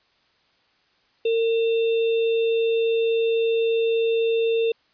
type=tone with sample-and-hold; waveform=sine; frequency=455.9 Hz; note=A#4; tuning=39 cents flat; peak=-18 dBFS; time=1.25-4.72 s; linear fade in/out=5 ms; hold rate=3150 Hz; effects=white hiss -63 dBFS RMS until 4.93 s + resampled to 11025 Hz